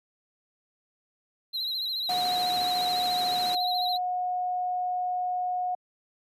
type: tone with vibrato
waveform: triangle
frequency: 3999 Hz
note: B7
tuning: 21 cents sharp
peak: -27 dBFS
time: 1.53-3.98 s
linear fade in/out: 20 ms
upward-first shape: sine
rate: 14 Hz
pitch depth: 76 cents each way
type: noise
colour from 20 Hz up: pink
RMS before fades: -37 dBFS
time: 2.09-3.55 s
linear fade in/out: 2 ms
type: tone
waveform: sine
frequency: 726 Hz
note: F#5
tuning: 33 cents flat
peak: -26 dBFS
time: 2.09-5.75 s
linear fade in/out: 5 ms
effects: high-pass 200 Hz 12 dB/octave + resampled to 32000 Hz